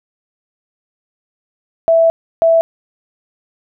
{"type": "tone bursts at uneven times", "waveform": "sine", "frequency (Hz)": 659.3, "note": "E5", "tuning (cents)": 0, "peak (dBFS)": -7, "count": 2, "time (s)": [[1.88, 2.1], [2.42, 2.61]], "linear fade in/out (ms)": 0, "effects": []}